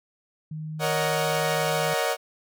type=tone with pitch glide; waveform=sine; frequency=155.56 to 156.91 Hz; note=D#3 to D#3; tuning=0 to +15 cents; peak=-31 dBFS; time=0.51-1.94 s; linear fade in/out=5 ms; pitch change=+15 cents; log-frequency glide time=0.63-1.42 s
type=chord; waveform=sawtooth; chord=D# minor seventh; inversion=second; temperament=equal with one note detuned; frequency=466.2 / 558.2 / 622.3 / 740 Hz; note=A#4 / C#5 / D#5 / F#5; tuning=0 / +12 / 0 / 0 cents; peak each=-25 dBFS; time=0.79-2.17 s; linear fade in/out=50 ms
effects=none